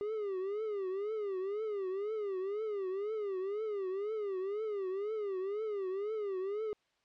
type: tone with vibrato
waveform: triangle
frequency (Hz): 403.7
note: G#4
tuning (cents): -49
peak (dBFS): -32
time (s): 0.01-6.73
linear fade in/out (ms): 0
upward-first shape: triangle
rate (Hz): 2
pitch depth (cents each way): 170
effects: white hiss -75 dBFS RMS until 7.04 s + low-pass 4000 Hz 12 dB/octave